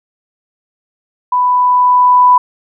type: tone with level ramp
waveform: sine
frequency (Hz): 993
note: B5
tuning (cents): +9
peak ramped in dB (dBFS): -9 to -3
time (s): 1.32-2.38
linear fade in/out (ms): 5
effects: none